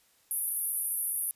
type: band-pass noise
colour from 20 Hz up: pink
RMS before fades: -32 dBFS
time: 0.31-1.31 s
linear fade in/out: 0 ms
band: 9700 to 13000 Hz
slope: 96 dB/octave
effects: white hiss -66 dBFS RMS until 1.35 s + resampled to 32000 Hz